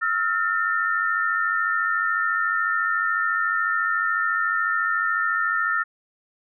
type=tone cluster; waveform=sine; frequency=1306 / 1400 / 1804 Hz; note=E6 / F6 / A6; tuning=-17 / +4 / +43 cents; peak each=-26 / -24 / -24 dBFS; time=0.01-5.84 s; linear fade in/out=20 ms; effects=none